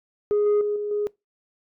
sine tone with level steps, 415.3 Hz, G#4, in tune, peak -16 / -14 / -21 / -25 / -21 dBFS, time 0.31-1.07 s, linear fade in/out 0 ms, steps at 0.46 / 0.61 / 0.76 / 0.91 s, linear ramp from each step 2 ms, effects noise-tail reverb RT60 0.2 s tail -23 dB re dry + tanh soft clip ceiling -16 dBFS

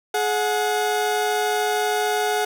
30% pulse tone pair together, 422.5 / 732 Hz, G#4 / F#5, +30 / -19 cents, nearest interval minor seventh, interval 951 cents, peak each -20 / -20 dBFS, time 0.14-2.45 s, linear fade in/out 5 ms, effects none

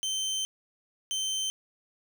25% pulse tone pair in turn, 3100 / 3100 Hz, G7 / G7, -20 / -20 cents, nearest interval unison, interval 0 cents, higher neither, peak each -25 dBFS, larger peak neither, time 0.03-0.45 / 1.11-1.5 s, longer first, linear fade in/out 0 ms, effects none

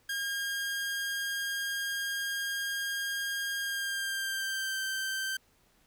sawtooth tone with pitch glide, 1618 to 1557.5 Hz, G#6 to G6, -46 to -12 cents, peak -28 dBFS, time 0.09-5.37 s, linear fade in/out 5 ms, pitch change -66 cents, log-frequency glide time 3.6-4.8 s, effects pink hiss -67 dBFS RMS until 5.86 s

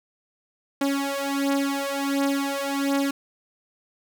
sawtooth beating tone pair, 277.2 / 278.6 Hz, C#4 / C#4, 0 / +9 cents, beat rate 1.4 Hz, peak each -22 dBFS, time 0.81-3.11 s, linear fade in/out 5 ms, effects none

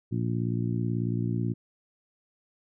harmonic tone, 58.27 Hz, A#1, in tune, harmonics 2 / 3 / 4 / 5 / 6, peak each -28 / -32 / -34 / -36 / -38 dBFS, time 0.11-1.54 s, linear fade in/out 20 ms, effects none

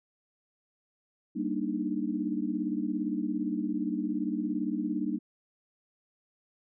sine chord, Eb major seventh, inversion first, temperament equal, 196 / 233.1 / 293.7 / 311.1 Hz, G3 / Bb3 / D4 / Eb4, 0 / 0 / 0 / 0 cents, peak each -35 / -34 / -33 / -34 dBFS, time 1.35-5.19 s, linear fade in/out 20 ms, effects none

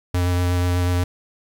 square tone with vibrato, 89 Hz, F2, 33 cents sharp, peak -18 dBFS, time 0.14-1.04 s, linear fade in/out 5 ms, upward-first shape sine, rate 8.2 Hz, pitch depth 12 cents each way, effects 9-bit

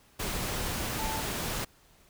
sine tone in noise, 880 Hz, A5, in tune, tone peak -35 dBFS, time 0.98-1.21 s, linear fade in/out 10 ms, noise pink, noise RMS -33 dBFS, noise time 0.19-1.65 s, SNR -5 dB, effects pink hiss -61 dBFS RMS until 2.09 s

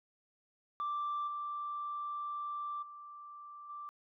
sine tone with level steps, 1174.7 Hz, D6, in tune, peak -32 / -36 / -47 / -42 dBFS, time 0.8-3.89 s, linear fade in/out 0 ms, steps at 1.27 / 2.82 / 3.69 s, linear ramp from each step 10 ms, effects tanh soft clip ceiling -31 dBFS

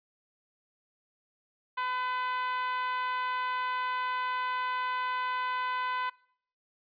10% pulse tone with high-pass filter, 504 Hz, B4, 35 cents sharp, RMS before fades -32 dBFS, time 1.77-6.1 s, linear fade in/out 10 ms, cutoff 1100 Hz, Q 6.2, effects noise-tail reverb RT60 0.6 s tail -23 dB re dry + resampled to 11025 Hz

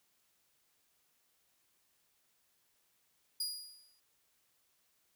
sawtooth tone with exponential decay, 4883 Hz, D#8, 33 cents flat, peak -30 dBFS, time 3.4-4 s, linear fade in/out 5 ms, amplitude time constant 130 ms, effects white hiss -75 dBFS RMS until 5.15 s

